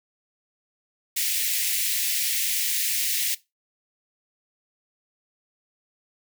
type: high-pass noise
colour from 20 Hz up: white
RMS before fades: -25 dBFS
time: 1.16-3.35 s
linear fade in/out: 10 ms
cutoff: 1900 Hz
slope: 48 dB/octave
effects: noise-tail reverb RT60 0.2 s tail -18 dB re dry